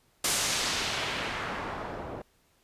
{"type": "noise with low-pass filter sweep", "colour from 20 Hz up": "white", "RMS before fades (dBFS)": -32, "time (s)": [0.24, 2.22], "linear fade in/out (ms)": 5, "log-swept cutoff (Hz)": [9900, 580], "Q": 0.97, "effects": ["pink hiss -67 dBFS RMS until 2.63 s", "resampled to 32000 Hz"]}